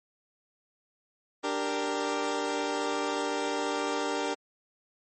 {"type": "chord", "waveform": "20% pulse", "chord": "G minor", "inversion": "second", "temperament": "equal", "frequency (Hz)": [293.7, 392, 466.2], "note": ["D4", "G4", "Bb4"], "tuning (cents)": [0, 0, 0], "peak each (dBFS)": -28, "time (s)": [1.43, 4.35], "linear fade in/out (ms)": 20, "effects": ["MP3 32 kbps"]}